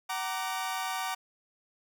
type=chord; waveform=sawtooth; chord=Gb augmented; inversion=none; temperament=equal with one note detuned; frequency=753.8 / 932.3 / 1174.7 Hz; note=Gb5 / Bb5 / D6; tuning=+32 / 0 / 0 cents; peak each=-31 / -33 / -33 dBFS; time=0.09-1.15 s; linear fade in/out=10 ms; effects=none